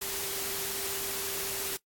sine tone in noise, 392 Hz, G4, in tune, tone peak -43 dBFS, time 0.01-1.77 s, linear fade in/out 10 ms, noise white, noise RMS -34 dBFS, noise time 0.01-1.77 s, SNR -12 dB, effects noise-tail reverb RT60 0.1 s tail -20 dB re dry + AAC 64 kbps

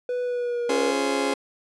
triangle tone with pitch glide, 493.9 to 477.6 Hz, B4 to A#4, 0 to +42 cents, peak -22 dBFS, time 0.09-0.91 s, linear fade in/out 2 ms, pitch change -58 cents, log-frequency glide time 0.23-0.63 s
30% pulse chord, Db major seventh, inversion none, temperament just, 277.2 / 346.5 / 415.8 / 519.7 Hz, Db4 / F4 / Ab4 / C5, 0 / -14 / +2 / -12 cents, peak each -24 / -30 / -24 / -27 dBFS, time 0.69-1.34 s, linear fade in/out 5 ms
effects resampled to 24000 Hz

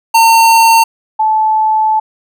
square / sine tone pair in turn, 909 / 869.7 Hz, A#5 / A5, -44 / -20 cents, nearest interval minor second, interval 76 cents, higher first, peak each -5 / -8 dBFS, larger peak first, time 0.14-0.84 / 1.19-2 s, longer second, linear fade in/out 10 ms, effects none

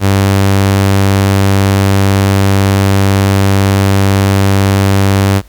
sawtooth tone, 98 Hz, G2, in tune, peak -3 dBFS, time 0-5.42 s, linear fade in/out 50 ms, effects added 50 Hz sine -36 dBFS peak until 5.48 s + pink hiss -46 dBFS RMS until 5.48 s

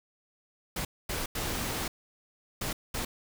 pink noise bursts at uneven times, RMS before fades -33 dBFS, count 5, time 0.76-0.85 / 1.09-1.26 / 1.35-1.88 / 2.61-2.73 / 2.94-3.05 s, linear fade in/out 5 ms, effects none

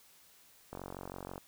click train, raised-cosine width 1 ms, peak -28 dBFS, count 31, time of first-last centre 0.73-1.379 s, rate 46.2 Hz, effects white hiss -62 dBFS RMS until 1.47 s

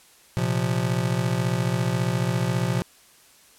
square chord, Bb suspended second, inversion none, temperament just, 116.54 / 131.11 / 174.81 Hz, Bb2 / C3 / F3, 0 / +4 / +2 cents, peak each -27 dBFS, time 0.37-2.82 s, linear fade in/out 0 ms, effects white hiss -54 dBFS RMS until 3.58 s + low-pass 12000 Hz 12 dB/octave

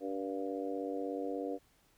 harmonic tone with a mistuned harmonic, 96.5 Hz, G2, 27 cents flat, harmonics 3 / 4 / 5 / 6 / 7, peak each -39 / -43 / -39 / -45 / -45 dBFS, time 0-1.59 s, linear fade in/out 50 ms, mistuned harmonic 7, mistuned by +54 cents, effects pink hiss -69 dBFS RMS until 1.97 s

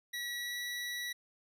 25% pulse tone with pitch glide, 1931 to 1943.3 Hz, B6 to B6, -39 to -28 cents, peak -33 dBFS, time 0.13-1.13 s, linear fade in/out 10 ms, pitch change +11 cents, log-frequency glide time 0.38-0.58 s, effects none

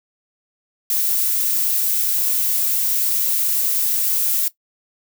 violet noise, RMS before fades -19 dBFS, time 0.9-4.48 s, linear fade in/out 2 ms, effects noise-tail reverb RT60 0.1 s tail -17 dB re dry

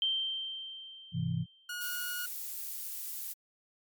sine tone with exponential decay, 3136 Hz, G7, in tune, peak -26 dBFS, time 0.02-1.86 s, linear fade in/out 1 ms, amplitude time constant 400 ms
sine chord, Ab augmented, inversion none, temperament equal with one note detuned, 103.83 / 130.81 / 166.15 Hz, Ab2 / C3 / E3, 0 / 0 / +14 cents, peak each -37 / -34 / -32 dBFS, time 1.12-1.46 s, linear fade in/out 50 ms
sawtooth tone, 1445 Hz, F#6, 41 cents flat, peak -33 dBFS, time 1.69-2.26 s, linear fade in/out 5 ms
violet noise, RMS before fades -39 dBFS, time 1.8-3.34 s, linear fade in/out 20 ms
effects MP3 96 kbps

